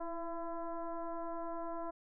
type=tone with frequency modulation; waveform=sine; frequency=340 Hz; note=F4; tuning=46 cents flat; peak=-37 dBFS; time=0-1.91 s; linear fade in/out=10 ms; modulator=335 Hz; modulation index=2.3; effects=none